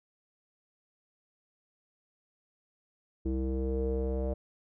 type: tone with low-pass filter sweep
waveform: square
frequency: 65.41 Hz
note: C2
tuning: in tune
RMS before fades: -31 dBFS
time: 3.25-4.34 s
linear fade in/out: 10 ms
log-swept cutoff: 360 to 560 Hz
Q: 6.6
effects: none